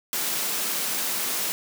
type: high-pass noise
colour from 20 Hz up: white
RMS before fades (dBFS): -27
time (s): 0.13-1.52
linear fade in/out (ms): 0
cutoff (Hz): 150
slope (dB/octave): 96
effects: none